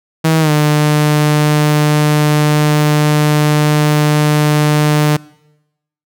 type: tone with pitch glide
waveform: sawtooth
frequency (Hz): 160 to 150.15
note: D#3 to D3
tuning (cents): +49 to +39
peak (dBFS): -5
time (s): 0.24-5.17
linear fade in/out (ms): 10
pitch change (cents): -110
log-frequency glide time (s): 0.4-0.51
effects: noise-tail reverb RT60 0.9 s tail -23 dB re dry